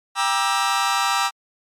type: chord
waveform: sawtooth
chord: E half-diminished seventh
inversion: first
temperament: just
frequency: 791.1 / 949.3 / 1186.7 / 1318.5 Hz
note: G5 / Bb5 / D6 / E6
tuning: +16 / +31 / +18 / 0 cents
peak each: -20 dBFS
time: 0.15-1.31 s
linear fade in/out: 50 ms
effects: low-pass 9000 Hz 12 dB/octave + MP3 96 kbps